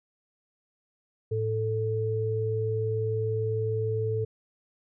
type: tone pair together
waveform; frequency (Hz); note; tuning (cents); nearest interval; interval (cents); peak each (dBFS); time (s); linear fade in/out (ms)
sine; 109.15 / 440; A2 / A4; -13 / 0; 2 octaves; 2413; -28; 1.31-4.25; 10
effects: none